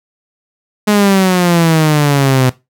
sawtooth exponential sweep, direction down, 211.5 to 126.5 Hz, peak -4 dBFS, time 0.87-2.5 s, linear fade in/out 10 ms, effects noise-tail reverb RT60 0.2 s tail -17 dB re dry

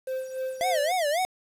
triangle tone with tremolo, 521 Hz, C5, 7 cents flat, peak -25 dBFS, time 0.07-0.92 s, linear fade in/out 5 ms, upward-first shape sine, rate 3.4 Hz, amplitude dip 65%
square tone with vibrato, 656 Hz, E5, 9 cents flat, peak -24 dBFS, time 0.61-1.25 s, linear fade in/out 0 ms, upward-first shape sine, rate 3.7 Hz, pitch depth 230 cents each way
effects resampled to 32000 Hz + 8-bit

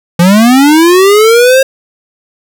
square linear sweep, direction up, 166.9 to 540 Hz, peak -3 dBFS, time 0.19-1.63 s, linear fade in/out 5 ms, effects none

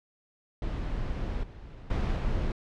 brown noise with level steps, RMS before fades -32 / -44 / -27 / -29 dBFS, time 0.62-2.52 s, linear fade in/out 2 ms, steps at 1.43 / 1.9 / 2.16 s, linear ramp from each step 5 ms, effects low-pass 4000 Hz 12 dB/octave

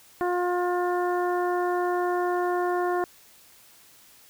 harmonic tone, 356 Hz, F4, 33 cents sharp, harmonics 1 / 2 / 3 / 4 / 5, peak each -25 / -28 / -32 / -36 / -39 dBFS, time 0.21-3.04 s, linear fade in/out 0 ms, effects white hiss -54 dBFS RMS until 4.29 s

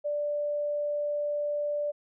sine tone, 587.3 Hz, D5, in tune, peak -27 dBFS, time 0.04-1.92 s, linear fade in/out 20 ms, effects none

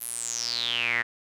sawtooth tone with band-pass filter sweep, 118.2 Hz, A#2, 24 cents sharp, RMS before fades -29 dBFS, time 0-1.03 s, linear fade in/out 20 ms, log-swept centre 12000 to 1800 Hz, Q 9.5, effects none

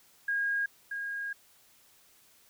sine tone pair in turn, 1630 / 1630 Hz, G#6 / G#6, -33 / -33 cents, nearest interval unison, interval 0 cents, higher neither, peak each -27 / -33 dBFS, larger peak first, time 0.28-0.66 / 0.91-1.33 s, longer second, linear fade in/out 5 ms, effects white hiss -62 dBFS RMS until 2.49 s

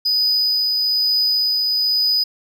triangle tone with tremolo, 4978 Hz, D#8, in tune, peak -13 dBFS, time 0.05-2.24 s, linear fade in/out 10 ms, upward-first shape triangle, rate 1.1 Hz, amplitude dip 25%, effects none

